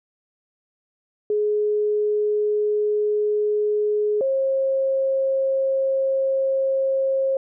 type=tone pair in turn; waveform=sine; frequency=420 / 536.4 Hz; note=G#4 / C5; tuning=+19 / +43 cents; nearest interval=major third; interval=424 cents; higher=second; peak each=-18 dBFS; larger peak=neither; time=1.3-4.21 / 4.21-7.37 s; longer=second; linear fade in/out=2 ms; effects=none